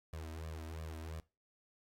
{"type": "tone with flanger", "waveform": "sawtooth", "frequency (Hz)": 80, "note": "D#2", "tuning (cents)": 49, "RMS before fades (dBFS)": -45, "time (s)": [0.13, 1.2], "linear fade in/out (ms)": 0, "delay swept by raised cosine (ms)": [1.7, 3.2], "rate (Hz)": 2.9, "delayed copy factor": 0.9, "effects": ["noise-tail reverb RT60 0.3 s tail -22 dB re dry", "AAC 64 kbps"]}